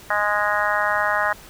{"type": "harmonic tone", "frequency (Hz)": 207.7, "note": "G#3", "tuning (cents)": 0, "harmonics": [3, 4, 5, 6, 7, 8, 9], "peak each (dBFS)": [-26, -26, -26, -26, -26, -26, -26], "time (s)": [0.1, 1.33], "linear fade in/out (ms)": 5, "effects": ["pink hiss -44 dBFS RMS until 1.49 s"]}